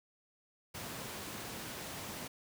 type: high-pass noise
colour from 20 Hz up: pink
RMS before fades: -44 dBFS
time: 0.74-2.28 s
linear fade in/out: 10 ms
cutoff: 100 Hz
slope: 12 dB/octave
effects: none